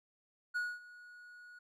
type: tone with ADSR envelope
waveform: triangle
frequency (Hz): 1456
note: F#6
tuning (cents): -28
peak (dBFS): -30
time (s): 0.54-1.59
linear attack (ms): 22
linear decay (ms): 230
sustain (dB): -20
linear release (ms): 7
effects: none

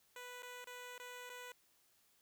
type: tone with dropouts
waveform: 10% pulse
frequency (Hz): 493.9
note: B4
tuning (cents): 0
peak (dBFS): -40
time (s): 0.16-1.52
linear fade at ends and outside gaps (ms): 2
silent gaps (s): 0.423-0.43 / 0.644-0.671 / 0.98-0.998 / 1.295-1.299
effects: white hiss -73 dBFS RMS until 2.21 s

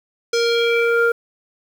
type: tone with low-pass filter sweep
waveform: square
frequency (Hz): 467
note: A#4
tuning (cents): +3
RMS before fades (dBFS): -17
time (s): 0.33-1.12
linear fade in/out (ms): 5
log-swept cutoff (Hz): 5800 to 1200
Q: 3.2
effects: 7-bit

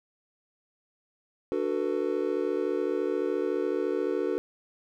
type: chord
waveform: triangle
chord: B minor seventh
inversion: first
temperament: just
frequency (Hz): 296.3 / 370.4 / 444.5 / 493.9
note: D4 / F#4 / A4 / B4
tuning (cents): +15 / +2 / +18 / 0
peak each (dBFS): -31 / -28 / -29 / -31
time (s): 1.52-4.38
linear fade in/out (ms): 0
effects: none

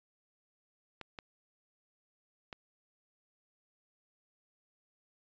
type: clicks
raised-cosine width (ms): 0.3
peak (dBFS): -27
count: 3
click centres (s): 1.013 / 1.188 / 2.528
effects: resampled to 16000 Hz

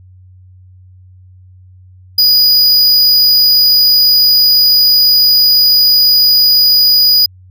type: tone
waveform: square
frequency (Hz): 4927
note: D#8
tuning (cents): -18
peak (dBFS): -6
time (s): 2.18-7.26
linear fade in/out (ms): 5
effects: added 92 Hz sine -37 dBFS peak until 7.5 s

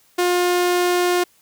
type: tone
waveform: sawtooth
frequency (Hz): 355.8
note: F4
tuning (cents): +32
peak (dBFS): -12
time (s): 0.18-1.24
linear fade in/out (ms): 10
effects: white hiss -57 dBFS RMS until 1.41 s

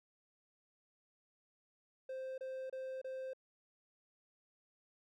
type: tone bursts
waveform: triangle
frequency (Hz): 523.3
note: C5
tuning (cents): 0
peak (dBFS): -39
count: 4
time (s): 2.09-3.334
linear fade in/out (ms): 5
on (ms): 290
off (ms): 28
effects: none

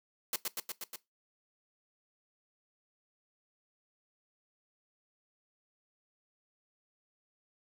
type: noise with echo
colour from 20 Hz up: white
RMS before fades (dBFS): -33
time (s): 0.33-0.36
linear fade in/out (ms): 2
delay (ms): 120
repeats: 5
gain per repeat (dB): -2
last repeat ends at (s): 0.96
effects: noise-tail reverb RT60 0.2 s tail -19 dB re dry + high-pass 150 Hz 12 dB/octave

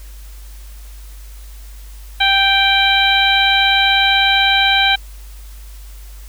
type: harmonic tone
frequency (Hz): 784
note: G5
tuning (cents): 0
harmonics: 1 / 2 / 3 / 4 / 5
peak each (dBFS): -17 / -17 / -17 / -17 / -17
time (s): 2.2-4.96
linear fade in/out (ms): 10
effects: added 50 Hz sine -32 dBFS peak until 6.28 s + white hiss -45 dBFS RMS until 6.28 s

